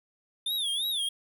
square tone with vibrato, 3520 Hz, A7, in tune, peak -28 dBFS, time 0.46-1.09 s, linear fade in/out 5 ms, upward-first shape sine, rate 3 Hz, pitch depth 160 cents each way, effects none

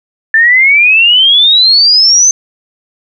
sine exponential sweep, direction up, 1760 to 6272 Hz, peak -3 dBFS, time 0.34-2.31 s, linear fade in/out 2 ms, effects none

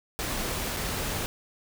pink noise with dropouts, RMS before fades -31 dBFS, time 0.19-1.26 s, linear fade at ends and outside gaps 0 ms, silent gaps 0.765-0.769 s, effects none

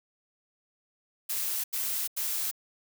blue noise bursts, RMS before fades -31 dBFS, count 3, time 1.29-2.514 s, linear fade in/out 10 ms, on 350 ms, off 87 ms, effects none

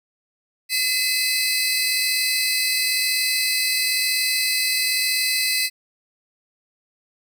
sawtooth tone cluster, 2029 / 2575 / 4099 / 4653 Hz, B6 / E7 / C8 / D8, +46 / -41 / -36 / -17 cents, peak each -22 dBFS, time 0.69-5.7 s, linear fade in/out 50 ms, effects none

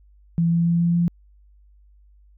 sine tone with pitch steps, 168 / 168.97 / 169.95 / 170.94 / 171.93 Hz, E3 / E3 / F3 / F3 / F3, +33 / +43 / -47 / -37 / -27 cents, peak -16 dBFS, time 0.38-1.08 s, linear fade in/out 0 ms, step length 140 ms, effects added 50 Hz sine -50 dBFS peak until 2.37 s

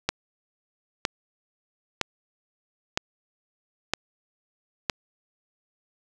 click train, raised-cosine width 0.2 ms, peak -5 dBFS, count 6, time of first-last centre 0.09-4.898 s, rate 1.04 Hz, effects none

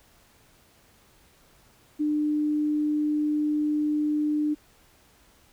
sine tone, 300 Hz, D4, 37 cents sharp, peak -22 dBFS, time 1.99-4.55 s, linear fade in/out 20 ms, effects pink hiss -59 dBFS RMS until 5.52 s

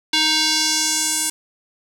square tone with band-pass filter sweep, 312.4 Hz, D#4, 7 cents sharp, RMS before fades -19 dBFS, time 0.13-1.3 s, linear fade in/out 5 ms, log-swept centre 3700 to 8900 Hz, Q 2, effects none

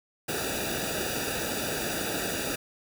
pink noise with comb filter, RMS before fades -31 dBFS, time 0.28-2.56 s, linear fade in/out 10 ms, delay 0.94 ms, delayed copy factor -0.95, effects none

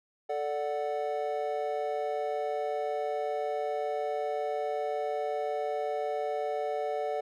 triangle chord, D major, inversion second, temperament equal, 440 / 587.3 / 740 Hz, A4 / D5 / F#5, 0 / 0 / 0 cents, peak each -32 dBFS, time 0.29-7.21 s, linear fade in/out 10 ms, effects none

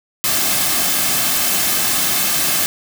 white noise with comb filter, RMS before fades -17 dBFS, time 0.24-2.66 s, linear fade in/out 0 ms, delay 2.1 ms, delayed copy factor -0.5, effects none

